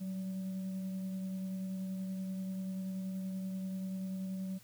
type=tone with frequency modulation; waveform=sine; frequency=188.3 Hz; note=F#3; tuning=31 cents sharp; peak=-36 dBFS; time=0-4.59 s; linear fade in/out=20 ms; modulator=387 Hz; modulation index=0.23; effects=added 116 Hz sine -62 dBFS peak until 4.63 s + white hiss -61 dBFS RMS until 4.63 s